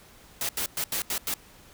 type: noise bursts at uneven times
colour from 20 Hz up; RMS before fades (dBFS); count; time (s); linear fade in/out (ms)
white; -29; 6; 0.41-0.49 / 0.57-0.66 / 0.77-0.84 / 0.92-1.02 / 1.1-1.18 / 1.27-1.34; 2
effects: pink hiss -53 dBFS RMS until 1.73 s